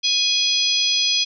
harmonic tone with a mistuned harmonic, 830.6 Hz, G#5, in tune, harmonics 3 / 4 / 5 / 6 / 7, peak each -26 / -20 / -25 / -22 / -26 dBFS, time 0.03-1.25 s, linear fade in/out 20 ms, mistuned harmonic 7, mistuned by +46 cents, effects none

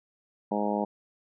harmonic tone, 103.8 Hz, G#2, in tune, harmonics 2 / 3 / 4 / 5 / 6 / 7 / 8 / 9, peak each -30 / -35 / -35 / -34 / -34 / -37 / -33 / -37 dBFS, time 0.51-0.85 s, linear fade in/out 10 ms, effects none

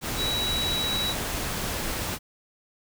sine tone in noise, 3900 Hz, B7, 23 cents flat, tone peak -26 dBFS, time 0.16-1.15 s, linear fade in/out 50 ms, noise pink, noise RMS -30 dBFS, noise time 0.01-2.19 s, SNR +1 dB, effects none

